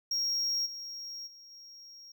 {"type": "tone with level steps", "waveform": "triangle", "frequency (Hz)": 5588, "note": "F8", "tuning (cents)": 0, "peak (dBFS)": [-27, -38, -49, -47], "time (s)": [0.11, 2.12], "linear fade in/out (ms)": 5, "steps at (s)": [0.65, 1.26, 1.5], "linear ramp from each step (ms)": 20, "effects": []}